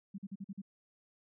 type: tone bursts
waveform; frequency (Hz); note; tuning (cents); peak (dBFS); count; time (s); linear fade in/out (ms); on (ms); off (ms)
sine; 196; G3; 0; -39; 6; 0.14-0.618; 10; 43; 44
effects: none